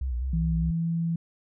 sine tone with vibrato, 62.6 Hz, B1, 24 cents sharp, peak -26 dBFS, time 0.01-0.71 s, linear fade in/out 5 ms, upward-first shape square, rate 4.9 Hz, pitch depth 79 cents each way
sine tone with pitch glide, 163.3 to 166.83 Hz, E3 to E3, -16 to +21 cents, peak -24 dBFS, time 0.33-1.16 s, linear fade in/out 5 ms, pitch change +37 cents, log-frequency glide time 0.54-0.88 s
effects none

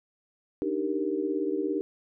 sine chord, Eb major seventh, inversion third, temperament equal, 293.7 / 311.1 / 392 / 466.2 Hz, D4 / Eb4 / G4 / Bb4, 0 / 0 / 0 / 0 cents, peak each -33 / -31 / -30 / -34 dBFS, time 0.62-1.81 s, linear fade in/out 0 ms, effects none

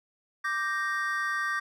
triangle chord, G minor, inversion second, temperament equal, 1174.7 / 1568 / 1864.7 Hz, D6 / G6 / Bb6, 0 / 0 / 0 cents, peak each -30 / -30 / -30 dBFS, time 0.44-1.6 s, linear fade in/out 10 ms, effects none

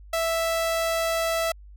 sawtooth tone, 659.3 Hz, E5, in tune, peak -19 dBFS, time 0.13-1.52 s, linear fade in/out 5 ms, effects added 50 Hz sine -43 dBFS peak until 1.76 s

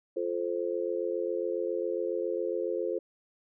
sine chord, F major, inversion none, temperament just, 349.2 / 436.5 / 523.8 Hz, F4 / A4 / C5, 0 / -14 / +2 cents, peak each -33 dBFS, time 0.16-2.99 s, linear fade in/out 10 ms, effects none

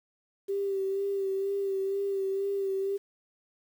sine tone with vibrato, 392 Hz, G4, in tune, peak -27 dBFS, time 0.48-2.98 s, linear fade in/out 20 ms, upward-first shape sine, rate 2.1 Hz, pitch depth 30 cents each way, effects 9-bit

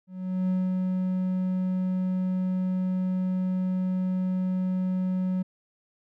triangle tone with ADSR envelope, 185 Hz, F#3, in tune, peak -20 dBFS, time 0.07-5.43 s, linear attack 420 ms, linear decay 210 ms, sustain -2 dB, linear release 13 ms, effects none

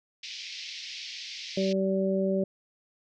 white band-pass noise, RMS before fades -40 dBFS, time 0.23-1.73 s, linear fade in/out 5 ms, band 2100 to 5500 Hz, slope 48 dB/octave
harmonic tone, 192.2 Hz, G3, 34 cents flat, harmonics 1 / 2 / 3, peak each -27 / -29 / -29 dBFS, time 1.57-2.44 s, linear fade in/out 5 ms
effects none

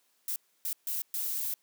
violet noise bursts at uneven times, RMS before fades -33 dBFS, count 4, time 0.28-0.36 / 0.65-0.73 / 0.87-1.02 / 1.14-1.54 s, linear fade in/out 2 ms, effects white hiss -71 dBFS RMS until 1.62 s + high-pass 200 Hz 12 dB/octave

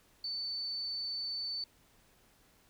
sine tone, 4515 Hz, C#8, 31 cents sharp, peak -35 dBFS, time 0.24-1.64 s, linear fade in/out 2 ms, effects pink hiss -66 dBFS RMS until 2.69 s

